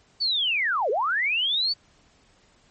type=linear two-way sweep; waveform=sine; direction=down then up; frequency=4599 to 393.3 to 4599 Hz; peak=-21 dBFS; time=0.2-1.74 s; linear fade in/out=20 ms; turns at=0.9 s; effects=pink hiss -60 dBFS RMS until 2.7 s + MP3 32 kbps